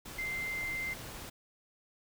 sine tone in noise, 2085 Hz, C7, 7 cents flat, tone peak -34 dBFS, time 0.18-0.94 s, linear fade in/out 10 ms, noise pink, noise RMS -45 dBFS, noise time 0.05-1.3 s, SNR +8 dB, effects none

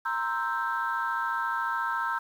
sine chord, C dominant seventh, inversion third, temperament equal, 932.3 / 1046.5 / 1318.5 / 1568 Hz, Bb5 / C6 / E6 / G6, 0 / 0 / 0 / 0 cents, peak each -31 / -34 / -31 / -31 dBFS, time 0.05-2.19 s, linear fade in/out 10 ms, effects tanh soft clip ceiling -19 dBFS + 9-bit

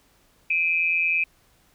sine tone pair together, 2379 / 2548 Hz, D7 / D#7, +22 / +41 cents, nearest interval minor second, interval 119 cents, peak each -23 / -22 dBFS, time 0.5-1.24 s, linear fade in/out 5 ms, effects pink hiss -61 dBFS RMS until 1.74 s

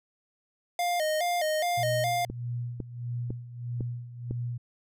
square tone with vibrato, 659.3 Hz, E5, in tune, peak -26 dBFS, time 0.79-2.25 s, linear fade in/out 2 ms, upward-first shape square, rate 2.4 Hz, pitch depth 110 cents each way
sine tone with tremolo, 120.5 Hz, B2, 42 cents flat, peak -29 dBFS, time 1.77-4.58 s, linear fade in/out 10 ms, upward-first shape sine, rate 1.6 Hz, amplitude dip 75%
click train, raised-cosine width 3 ms, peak -21 dBFS, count 5, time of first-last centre 2.3-4.31 s, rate 1.99 Hz
effects none

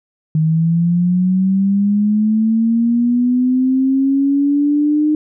sine linear sweep, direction up, 155.3 to 305.5 Hz, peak -11 dBFS, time 0.35-5.15 s, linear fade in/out 2 ms, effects none

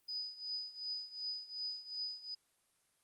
sine tone with tremolo, 4978 Hz, D#8, in tune, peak -36 dBFS, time 0.08-2.35 s, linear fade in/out 10 ms, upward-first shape triangle, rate 2.7 Hz, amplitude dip 85%, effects white hiss -75 dBFS RMS until 3.03 s + Opus 32 kbps

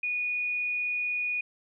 sine tone, 2461 Hz, D#7, 20 cents flat, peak -27 dBFS, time 0.03-1.41 s, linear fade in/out 5 ms, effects none

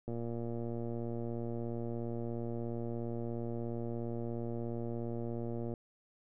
click train, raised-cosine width 2 ms, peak -27 dBFS, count 663, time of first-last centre 0.08-5.738 s, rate 117 Hz, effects none

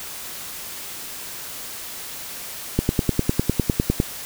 click train, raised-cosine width 3 ms, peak -4 dBFS, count 13, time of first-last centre 2.79-4.001 s, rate 9.91 Hz, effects white hiss -34 dBFS RMS until 4.25 s

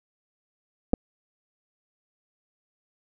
clicks, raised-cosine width 2 ms, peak -9 dBFS, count 2, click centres 0.934 / 0.938 s, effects none

